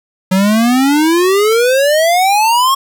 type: exponential sweep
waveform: square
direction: up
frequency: 183.7 to 1101 Hz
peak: -9 dBFS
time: 0.31-2.75 s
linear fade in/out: 10 ms
effects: 8-bit